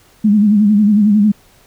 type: tone with vibrato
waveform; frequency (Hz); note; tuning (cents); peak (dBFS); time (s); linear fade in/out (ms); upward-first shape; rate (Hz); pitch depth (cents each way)
sine; 208.4; G#3; +6; -7; 0.24-1.32; 10; sine; 11; 70
effects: pink hiss -49 dBFS RMS until 1.66 s